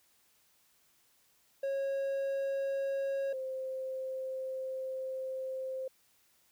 triangle / sine tone pair in turn, 547 / 523.9 Hz, C#5 / C5, -23 / +2 cents, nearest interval minor second, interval 75 cents, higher first, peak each -29 / -35 dBFS, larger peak first, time 1.63-3.33 / 3.33-5.88 s, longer second, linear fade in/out 5 ms, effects white hiss -69 dBFS RMS until 6.51 s

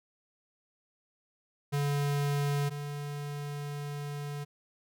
square tone pair in turn, 143.4 / 144.9 Hz, D3 / D3, -41 / -23 cents, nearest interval unison, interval 18 cents, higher second, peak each -28 / -36 dBFS, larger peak first, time 1.72-2.7 / 2.7-4.45 s, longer second, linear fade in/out 20 ms, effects none

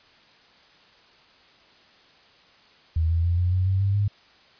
sine tone with pitch steps, 80.7 / 83.45 / 86.29 / 89.23 / 92.27 / 95.42 / 98.67 / 102.03 Hz, E2 / E2 / F2 / F2 / F#2 / G2 / G2 / G#2, -36 / +22 / -20 / +38 / -4 / -46 / +12 / -30 cents, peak -19 dBFS, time 2.96-4.08 s, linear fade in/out 5 ms, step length 140 ms, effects white hiss -55 dBFS RMS until 4.59 s + resampled to 11025 Hz

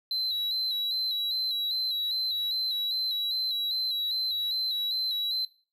triangle tone with vibrato, 3988 Hz, B7, 16 cents sharp, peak -26 dBFS, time 0.11-5.45 s, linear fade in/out 2 ms, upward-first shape square, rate 2.5 Hz, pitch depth 39 cents each way, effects noise-tail reverb RT60 0.4 s tail -18 dB re dry

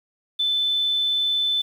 sine tone, 3518 Hz, A7, 1 cent flat, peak -19 dBFS, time 0.39-1.62 s, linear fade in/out 10 ms, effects 8-bit

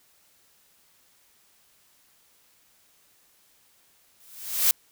blue noise with exponential growth, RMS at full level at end -17 dBFS, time 4.2-4.71 s, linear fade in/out 2 ms, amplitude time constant 110 ms, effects white hiss -62 dBFS RMS until 4.91 s

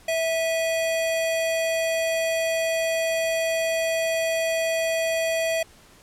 square tone pair together, 654 / 2481 Hz, E5 / D#7, -14 / -6 cents, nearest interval octave + major seventh, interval 2308 cents, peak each -23 / -32 dBFS, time 0.08-5.63 s, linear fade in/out 5 ms, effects pink hiss -52 dBFS RMS until 6.02 s + low-pass 12000 Hz 12 dB/octave

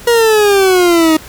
40% pulse exponential sweep, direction down, 479.5 to 311.1 Hz, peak -6 dBFS, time 0.07-1.17 s, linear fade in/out 5 ms, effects pink hiss -34 dBFS RMS until 1.28 s

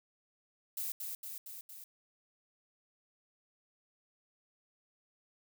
violet noise with echo, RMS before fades -38 dBFS, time 0.77-0.92 s, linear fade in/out 2 ms, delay 230 ms, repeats 4, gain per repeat -3 dB, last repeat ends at 1.84 s, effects none

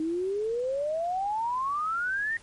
sine exponential sweep, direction up, 311.1 to 1864.7 Hz, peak -26 dBFS, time 0-2.37 s, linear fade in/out 2 ms, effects pink hiss -54 dBFS RMS until 2.42 s + MP3 48 kbps

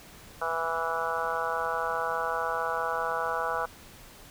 harmonic tone with a mistuned harmonic, 164.81 Hz, E3, in tune, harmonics 3 / 4 / 5 / 6 / 7 / 8 / 9, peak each -35 / -35 / -35 / -35 / -35 / -35 / -35 dBFS, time 0.41-3.66 s, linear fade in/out 10 ms, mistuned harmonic 9, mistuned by -16 cents, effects pink hiss -50 dBFS RMS until 4.3 s

